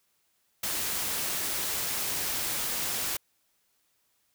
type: noise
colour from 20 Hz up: white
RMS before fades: -31 dBFS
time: 0.63-3.17 s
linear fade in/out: 5 ms
effects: white hiss -72 dBFS RMS until 4.34 s